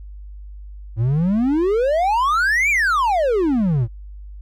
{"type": "exponential two-way sweep", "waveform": "triangle", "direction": "up then down", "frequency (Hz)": [105.6, 2422, 105.6], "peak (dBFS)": -13, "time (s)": [0.96, 3.88], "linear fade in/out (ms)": 50, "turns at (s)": 2.7, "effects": ["added 50 Hz sine -33 dBFS peak until 4.41 s"]}